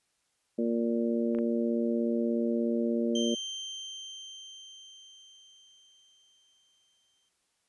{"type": "harmonic tone", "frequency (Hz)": 116.7, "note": "A#2", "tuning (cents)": 2, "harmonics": [2, 3, 4, 5], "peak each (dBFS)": [-28, -32, -34, -36], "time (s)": [0.58, 3.35], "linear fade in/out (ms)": 10}
{"type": "clicks", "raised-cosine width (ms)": 0.5, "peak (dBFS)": -30, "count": 2, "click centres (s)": [1.349, 1.387]}
{"type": "tone with exponential decay", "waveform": "35% pulse", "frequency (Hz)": 3136, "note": "G7", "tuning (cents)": 0, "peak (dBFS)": -30, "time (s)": [3.15, 7.29], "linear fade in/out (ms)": 5, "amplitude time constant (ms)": 900}
{"effects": ["white hiss -75 dBFS RMS until 7.68 s", "resampled to 24000 Hz"]}